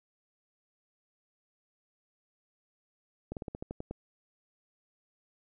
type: slowing click train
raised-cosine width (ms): 2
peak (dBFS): -24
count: 9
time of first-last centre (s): 3.32-3.91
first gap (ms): 48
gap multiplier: 1.12
effects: none